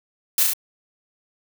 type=noise with echo; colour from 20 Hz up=blue; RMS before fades=-18 dBFS; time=0.38-0.43 s; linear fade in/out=2 ms; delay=35 ms; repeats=3; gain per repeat=-2 dB; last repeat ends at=0.535 s; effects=none